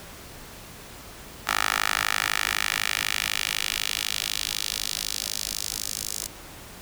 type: tone with high-pass filter sweep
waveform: 10% pulse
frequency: 52 Hz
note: G#1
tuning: 3 cents sharp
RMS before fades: -28 dBFS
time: 1.47-6.27 s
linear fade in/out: 5 ms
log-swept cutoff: 1300 to 6400 Hz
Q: 1.4
effects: pink hiss -43 dBFS RMS until 6.81 s